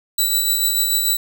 10% pulse tone with tremolo, 3951 Hz, B7, in tune, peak -7 dBFS, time 0.18-1.17 s, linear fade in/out 5 ms, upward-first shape sine, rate 6.8 Hz, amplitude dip 35%, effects none

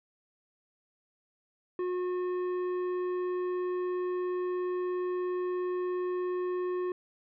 sine tone with tanh clipping, 361.7 Hz, F#4, 39 cents flat, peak -31 dBFS, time 1.79-6.92 s, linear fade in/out 2 ms, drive 10 dB, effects none

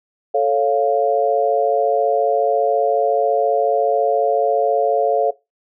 sine chord, A augmented, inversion none, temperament equal, 440 / 554.4 / 698.5 Hz, A4 / C#5 / E#5, 0 / 0 / 0 cents, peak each -18 dBFS, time 0.34-5.31 s, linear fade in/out 10 ms, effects noise-tail reverb RT60 0.2 s tail -18 dB re dry

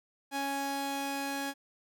sawtooth tone pair together, 277.3 / 831.5 Hz, C#4 / G#5, +1 / +2 cents, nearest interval octave + perfect fifth, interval 1901 cents, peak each -32 / -31 dBFS, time 0.31-1.54 s, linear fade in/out 50 ms, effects none

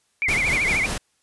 sine tone with vibrato, 2219 Hz, C#7, 1 cent sharp, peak -19 dBFS, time 0.22-0.86 s, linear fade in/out 0 ms, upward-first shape triangle, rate 13 Hz, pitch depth 180 cents each way
pink noise with tremolo, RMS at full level -26 dBFS, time 0.28-0.98 s, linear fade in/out 5 ms, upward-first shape sine, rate 5.1 Hz, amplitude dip 45%
effects white hiss -67 dBFS RMS until 1.22 s + resampled to 24000 Hz

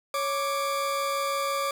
40% pulse tone pair together, 554.4 / 1174.7 Hz, C#5 / D6, 0 / 0 cents, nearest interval octave + minor second, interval 1300 cents, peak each -29 / -27 dBFS, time 0.14-1.71 s, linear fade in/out 2 ms, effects none

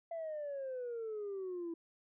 sine exponential sweep, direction down, 677 to 329.6 Hz, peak -37 dBFS, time 0.11-1.74 s, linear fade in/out 5 ms, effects tanh soft clip ceiling -36 dBFS

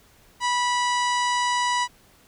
harmonic tone, 980 Hz, B5, 14 cents flat, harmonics 1 / 2 / 3 / 4 / 5 / 6 / 7 / 8 / 9, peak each -22 / -28 / -32 / -34 / -36 / -38 / -39 / -40 / -41 dBFS, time 0.4-1.88 s, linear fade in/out 50 ms, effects pink hiss -56 dBFS RMS until 2.27 s

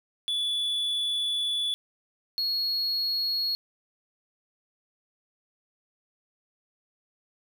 triangle tone pair in turn, 3442 / 4320 Hz, A7 / C#8, -39 / -45 cents, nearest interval major third, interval 394 cents, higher second, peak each -24 dBFS, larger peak neither, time 0.28-1.74 / 2.38-3.55 s, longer first, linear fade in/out 0 ms, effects none

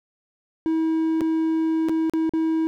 triangle tone with dropouts, 321.6 Hz, E4, 43 cents flat, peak -17 dBFS, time 0.66-2.67 s, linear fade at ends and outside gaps 0 ms, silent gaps 1.208-1.215 / 1.886-1.894 / 2.097-2.136 / 2.294-2.336 s, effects none

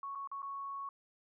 sine tone with dropouts, 1108 Hz, C#6, 1 cent flat, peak -39 dBFS, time 0.03-0.89 s, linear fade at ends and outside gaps 2 ms, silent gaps 0.151-0.155 / 0.274-0.315 / 0.42-0.428 s, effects none

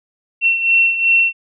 sine beating tone pair, 2712 / 2714.7 Hz, E7 / F7, +49 / -50 cents, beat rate 2.7 Hz, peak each -12 / -18 dBFS, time 0.41-1.33 s, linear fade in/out 50 ms, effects none

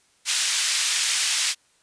white band-pass noise, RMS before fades -23 dBFS, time 0.25-1.55 s, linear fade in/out 50 ms, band 2000 to 7500 Hz, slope 12 dB/octave, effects white hiss -62 dBFS RMS until 1.82 s + resampled to 22050 Hz

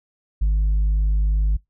triangle tone with tanh clipping, 51.3 Hz, G#1, 21 cents flat, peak -16 dBFS, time 0.41-1.57 s, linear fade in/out 10 ms, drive 7 dB, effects noise-tail reverb RT60 0.2 s tail -25 dB re dry

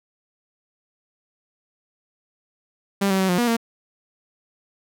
sawtooth tone with pitch steps, 198 / 191.4 / 189.5 / 178.3 / 240.2 / 230.5 Hz, G3 / G3 / F#3 / F3 / B3 / A#3, +18 / -41 / +42 / +36 / -48 / -19 cents, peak -14 dBFS, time 3.01-3.568 s, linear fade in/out 10 ms, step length 93 ms, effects none

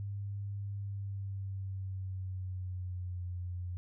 sine tone with pitch glide, 100.3 to 89.36 Hz, G2 to F2, +40 to +40 cents, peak -36 dBFS, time 0-3.77 s, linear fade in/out 0 ms, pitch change -200 cents, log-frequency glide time 0.79-3.24 s, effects none

